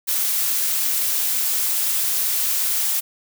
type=noise; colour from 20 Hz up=blue; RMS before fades=-21 dBFS; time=0.07-3.01 s; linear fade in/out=20 ms; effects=none